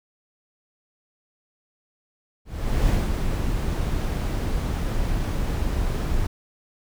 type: noise with ADSR envelope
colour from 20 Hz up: brown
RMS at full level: -19 dBFS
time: 2.45-6.27 s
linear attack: 440 ms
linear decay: 200 ms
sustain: -5 dB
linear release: 6 ms
effects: none